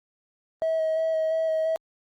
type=tone with vibrato; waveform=triangle; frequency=641 Hz; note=E5; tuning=49 cents flat; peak=-19 dBFS; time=0.62-1.76 s; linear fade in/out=0 ms; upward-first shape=square; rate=2.9 Hz; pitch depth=13 cents each way; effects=tanh soft clip ceiling -18 dBFS + Opus 24 kbps